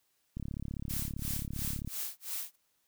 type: click train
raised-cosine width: 5 ms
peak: -26 dBFS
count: 54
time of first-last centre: 0.37-1.876 s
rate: 35.2 Hz
type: noise with tremolo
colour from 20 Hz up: blue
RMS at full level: -36 dBFS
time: 0.89-2.56 s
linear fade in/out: 10 ms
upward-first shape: sine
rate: 2.9 Hz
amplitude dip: 100%
effects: white hiss -75 dBFS RMS until 2.87 s